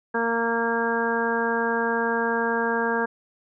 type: harmonic tone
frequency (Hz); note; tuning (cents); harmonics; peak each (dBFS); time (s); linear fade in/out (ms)
231.2; A#3; -14; 1 / 2 / 3 / 4 / 5 / 6 / 7; -29 / -26 / -33 / -28 / -34 / -34 / -27; 0.14-3.06; 10
effects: none